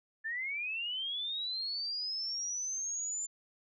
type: linear sweep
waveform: sine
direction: up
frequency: 1741 to 7200 Hz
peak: -34 dBFS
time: 0.24-3.27 s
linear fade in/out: 20 ms
effects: none